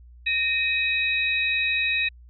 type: tone cluster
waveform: sine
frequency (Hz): 1843 / 2522 / 3822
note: A#6 / D#7 / A#7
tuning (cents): -20 / +23 / +43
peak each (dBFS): -30 / -22 / -29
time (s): 0.26-2.09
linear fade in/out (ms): 10
effects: added 60 Hz sine -45 dBFS peak until 2.29 s